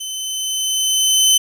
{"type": "tone with level ramp", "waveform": "20% pulse", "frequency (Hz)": 3054, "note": "G7", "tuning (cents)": -46, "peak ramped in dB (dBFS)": [-20, -4], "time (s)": [0, 1.38], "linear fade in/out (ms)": 10, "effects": []}